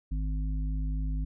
harmonic tone, 51.91 Hz, G#1, in tune, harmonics 1 / 3 / 5, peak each -28 / -38 / -42 dBFS, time 0.11-1.25 s, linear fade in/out 10 ms, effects none

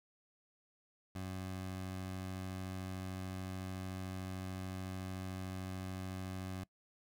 20% pulse tone, 93.6 Hz, F#2, 20 cents sharp, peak -36 dBFS, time 1.15-6.64 s, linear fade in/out 5 ms, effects noise-tail reverb RT60 0.1 s tail -22 dB re dry

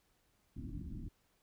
pink low-pass noise, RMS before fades -44 dBFS, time 0.56-1.09 s, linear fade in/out 10 ms, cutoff 330 Hz, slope 96 dB/octave, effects pink hiss -75 dBFS RMS until 1.42 s

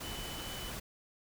sine tone in noise, 3000 Hz, F#7, 23 cents sharp, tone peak -46 dBFS, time 0.03-0.71 s, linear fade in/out 10 ms, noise pink, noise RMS -42 dBFS, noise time 0-0.8 s, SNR -7 dB, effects none

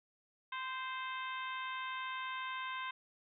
harmonic tone with a mistuned harmonic, 522 Hz, C5, 4 cents flat, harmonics 2 / 3 / 4 / 5 / 6 / 7, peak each -41 / -45 / -47 / -49 / -51 / -52 dBFS, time 0.52-2.91 s, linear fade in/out 5 ms, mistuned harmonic 2, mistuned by -16 cents, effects none

